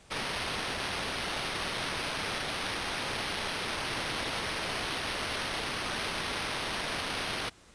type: noise with sample-and-hold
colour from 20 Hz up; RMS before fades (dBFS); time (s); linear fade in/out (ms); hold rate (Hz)
violet; -34; 0.1-7.5; 20; 7350
effects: pink hiss -57 dBFS RMS until 7.74 s + resampled to 22050 Hz